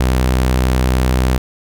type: tone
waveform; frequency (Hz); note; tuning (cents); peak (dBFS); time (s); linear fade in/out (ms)
sawtooth; 63.5; B1; +49; -8; 0-1.38; 5
effects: none